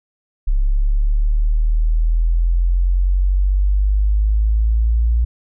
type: exponential sweep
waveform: sine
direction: up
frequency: 34.02 to 58.2 Hz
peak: -12 dBFS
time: 0.47-5.25 s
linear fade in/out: 10 ms
effects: none